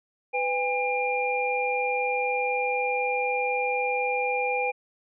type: tone cluster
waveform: sine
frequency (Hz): 500 / 810 / 2396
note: B4 / G#5 / D7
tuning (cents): +21 / -43 / +34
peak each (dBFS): -28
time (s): 0.33-4.72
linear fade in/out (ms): 20
effects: none